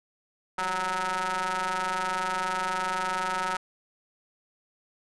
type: ring-modulated tone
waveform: sawtooth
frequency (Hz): 183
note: F#3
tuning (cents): -19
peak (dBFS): -20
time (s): 0.58-3.57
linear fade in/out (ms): 5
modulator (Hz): 1110
effects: resampled to 24000 Hz